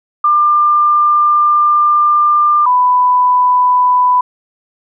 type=tone pair in turn; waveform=sine; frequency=1195 / 995.2 Hz; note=D6 / B5; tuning=+30 / +13 cents; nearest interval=minor third; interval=317 cents; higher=first; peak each=-7 dBFS; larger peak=neither; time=0.24-2.66 / 2.66-4.21 s; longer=first; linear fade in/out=5 ms; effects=none